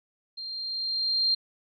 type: tone with level ramp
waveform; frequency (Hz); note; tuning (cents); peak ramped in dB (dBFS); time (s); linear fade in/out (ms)
sine; 4186; C8; 0; -35 to -20; 0.37-1.35; 10
effects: none